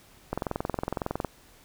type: click train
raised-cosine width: 1 ms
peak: -14 dBFS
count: 21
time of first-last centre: 0.33-1.247 s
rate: 21.8 Hz
effects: pink hiss -56 dBFS RMS until 1.64 s